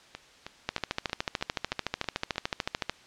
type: two click trains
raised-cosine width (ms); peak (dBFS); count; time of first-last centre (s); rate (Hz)
0.2; -10 / -20; 31 / 8; 0.69-2.896 / 0.15-2.358; 13.6 / 3.17
effects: white hiss -55 dBFS RMS until 3.06 s + low-pass 5000 Hz 12 dB/octave